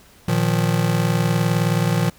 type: chord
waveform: square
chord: Bb suspended fourth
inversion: none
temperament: just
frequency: 116.54 / 155.39 / 174.81 Hz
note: Bb2 / Eb3 / F3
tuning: 0 / -2 / +2 cents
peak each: -22 dBFS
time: 0.28-2.1 s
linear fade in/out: 5 ms
effects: pink hiss -50 dBFS RMS until 2.18 s